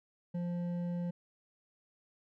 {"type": "tone with hard clipping", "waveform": "sine", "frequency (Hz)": 174.61, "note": "F3", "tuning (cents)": 0, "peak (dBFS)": -35, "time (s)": [0.34, 1.11], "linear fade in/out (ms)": 10, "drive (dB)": 7, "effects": []}